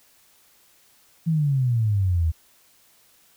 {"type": "exponential sweep", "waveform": "sine", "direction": "down", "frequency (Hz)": [167.7, 77.78], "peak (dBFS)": -18, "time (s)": [1.26, 2.32], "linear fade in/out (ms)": 20, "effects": ["white hiss -58 dBFS RMS until 3.36 s"]}